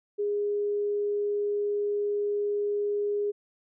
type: tone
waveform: sine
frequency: 411.3 Hz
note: G#4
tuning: 17 cents flat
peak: -25 dBFS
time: 0.18-3.32 s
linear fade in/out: 20 ms
effects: none